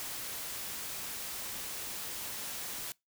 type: noise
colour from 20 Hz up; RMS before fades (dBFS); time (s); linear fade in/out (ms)
white; -40; 0-2.92; 0
effects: noise-tail reverb RT60 0.2 s tail -24 dB re dry